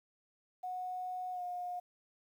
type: tone with pitch glide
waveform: sine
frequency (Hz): 733 to 715.8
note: F#5 to F5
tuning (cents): -16 to +42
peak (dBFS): -37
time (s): 0.63-1.8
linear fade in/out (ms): 10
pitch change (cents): -42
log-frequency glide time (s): 1.32-1.42
effects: 11-bit